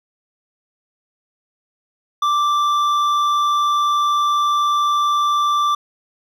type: tone with hard clipping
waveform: sine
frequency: 1174.7 Hz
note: D6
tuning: in tune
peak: -16 dBFS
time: 2.22-5.75 s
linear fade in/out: 5 ms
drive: 7 dB
effects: none